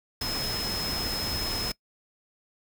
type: tone in noise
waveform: sine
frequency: 5160 Hz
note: E8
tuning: 38 cents flat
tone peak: -30 dBFS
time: 0.21-1.72 s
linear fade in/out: 5 ms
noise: pink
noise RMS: -33 dBFS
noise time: 0.21-1.72 s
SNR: 0 dB
effects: noise-tail reverb RT60 0.1 s tail -23 dB re dry